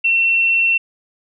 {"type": "tone", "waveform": "sine", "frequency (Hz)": 2708, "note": "E7", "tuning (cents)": 46, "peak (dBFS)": -12, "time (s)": [0.04, 0.78], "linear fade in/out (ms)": 10, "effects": []}